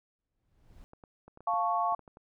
brown noise with exponential growth, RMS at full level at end -50 dBFS, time 0.19-0.84 s, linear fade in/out 0 ms, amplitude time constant 140 ms
clicks, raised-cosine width 1 ms, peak -37 dBFS, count 10, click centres 0.934 / 1.038 / 1.28 / 1.374 / 1.406 / 1.537 / 1.924 / 1.993 / 2.078 / 2.171 s
sine chord, F augmented, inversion none, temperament equal, 698.5 / 880 / 1108.7 Hz, F5 / A5 / C#6, 0 / 0 / 0 cents, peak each -30 / -32 / -30 dBFS, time 1.47-1.95 s, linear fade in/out 5 ms
effects none

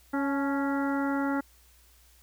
harmonic tone with a mistuned harmonic, 277.2 Hz, C#4, in tune, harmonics 1 / 2 / 3 / 4 / 5 / 6 / 7, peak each -27 / -36 / -35 / -42 / -35 / -44 / -43 dBFS, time 0.13-1.41 s, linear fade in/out 10 ms, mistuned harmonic 3, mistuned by +37 cents, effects added 60 Hz sine -59 dBFS peak until 2.22 s + white hiss -61 dBFS RMS until 2.22 s

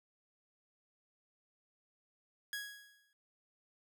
sawtooth tone with exponential decay, 1661.2 Hz, G#6, in tune, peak -33 dBFS, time 2.53-3.13 s, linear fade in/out 1 ms, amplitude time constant 130 ms, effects none

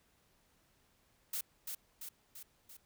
blue noise with echo, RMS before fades -38 dBFS, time 1.33-1.41 s, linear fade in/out 5 ms, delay 340 ms, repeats 4, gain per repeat -4 dB, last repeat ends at 2.77 s, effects pink hiss -72 dBFS RMS until 2.85 s

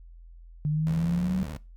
sine exponential sweep, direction up, 148.7 to 190 Hz, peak -23 dBFS, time 0.65-1.43 s, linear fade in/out 0 ms
20% pulse tone with vibrato, 74.8 Hz, D2, 32 cents sharp, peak -30 dBFS, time 0.87-1.57 s, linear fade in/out 0 ms, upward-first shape sine, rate 16 Hz, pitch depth 230 cents each way
effects noise-tail reverb RT60 0.3 s tail -21 dB re dry + added 42 Hz sine -45 dBFS peak until 1.76 s

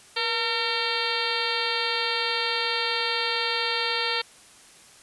harmonic tone with a mistuned harmonic, 455.6 Hz, A#4, 40 cents flat, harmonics 1 / 2 / 3 / 4 / 5 / 6 / 7 / 8 / 9 / 10, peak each -33 / -33 / -33 / -33 / -33 / -33 / -33 / -33 / -33 / -33 dBFS, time 0.16-4.22 s, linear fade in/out 10 ms, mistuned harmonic 1, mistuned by +72 cents, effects white hiss -51 dBFS RMS until 5.02 s + resampled to 24000 Hz

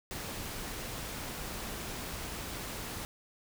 pink noise, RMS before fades -40 dBFS, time 0.11-3.05 s, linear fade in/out 0 ms, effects none

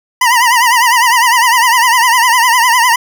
25% pulse tone with vibrato, 964 Hz, B5, 42 cents flat, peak -3 dBFS, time 0.21-2.96 s, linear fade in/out 5 ms, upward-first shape triangle, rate 9.9 Hz, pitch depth 130 cents each way, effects none

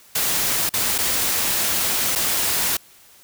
white noise with dropouts, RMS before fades -21 dBFS, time 0.15-2.77 s, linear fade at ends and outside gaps 5 ms, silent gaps 0.693-0.737 / 0.981-0.985 / 2.153-2.157 s, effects white hiss -50 dBFS RMS until 3.23 s

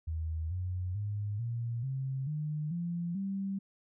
sine tone with pitch steps, 80.2 / 91.07 / 103.41 / 117.42 / 133.33 / 151.4 / 171.91 / 195.21 Hz, E2 / F#2 / G#2 / A#2 / C3 / D#3 / F3 / G3, -47 / -27 / -7 / +13 / +33 / -47 / -27 / -7 cents, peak -32 dBFS, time 0.07-3.59 s, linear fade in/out 10 ms, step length 440 ms, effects none

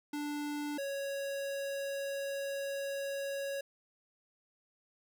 square tone pair in turn, 293.7 / 554.4 Hz, D4 / C#5, 0 / 0 cents, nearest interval major seventh, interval 1100 cents, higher second, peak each -36 / -36 dBFS, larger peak neither, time 0.13-0.78 / 0.78-3.61 s, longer second, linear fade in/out 5 ms, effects none

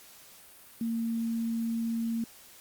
sine tone with quantisation, 229 Hz, A#3, 31 cents flat, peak -28 dBFS, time 0.81-2.24 s, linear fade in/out 2 ms, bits 9, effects white hiss -53 dBFS RMS until 2.6 s + Opus 48 kbps

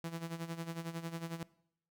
sawtooth tone with tremolo, 166.2 Hz, E3, 15 cents sharp, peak -33 dBFS, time 0.04-1.43 s, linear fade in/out 0 ms, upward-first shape sine, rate 11 Hz, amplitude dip 75%, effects noise-tail reverb RT60 0.7 s tail -21 dB re dry

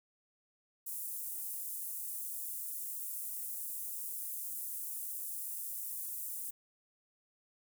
pink high-pass noise, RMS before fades -41 dBFS, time 0.86-6.51 s, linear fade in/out 10 ms, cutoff 9800 Hz, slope 24 dB/octave, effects none

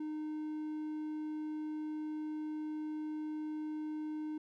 triangle tone, 306.9 Hz, D#4, 24 cents flat, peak -35 dBFS, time 0-4.38 s, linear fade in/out 5 ms, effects none

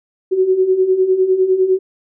sine beating tone pair, 367.9 / 377.8 Hz, F#4 / F#4, -10 / +36 cents, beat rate 9.9 Hz, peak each -18 / -12 dBFS, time 0.31-1.79 s, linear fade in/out 20 ms, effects none

